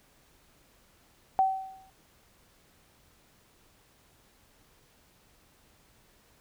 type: tone with exponential decay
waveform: sine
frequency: 765 Hz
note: G5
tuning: 42 cents flat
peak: -18 dBFS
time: 1.39-1.9 s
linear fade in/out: 0 ms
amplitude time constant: 110 ms
effects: pink hiss -63 dBFS RMS until 6.4 s